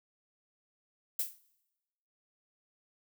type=noise with exponential decay; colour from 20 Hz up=violet; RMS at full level=-28 dBFS; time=1.19-1.39 s; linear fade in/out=5 ms; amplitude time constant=42 ms; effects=noise-tail reverb RT60 1.0 s tail -22 dB re dry